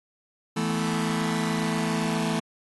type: chord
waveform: sawtooth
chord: E suspended fourth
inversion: none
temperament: just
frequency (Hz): 164.81 / 219.8 / 247.2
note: E3 / A3 / B3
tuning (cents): 0 / -2 / +2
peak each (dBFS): -24 / -23 / -28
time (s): 0.56-2.4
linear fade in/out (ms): 10
effects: AAC 32 kbps